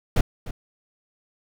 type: noise with echo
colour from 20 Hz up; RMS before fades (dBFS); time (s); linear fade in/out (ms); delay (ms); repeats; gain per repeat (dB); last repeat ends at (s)
brown; -17; 0.16-0.21; 5; 300; 1; -15; 0.51
effects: none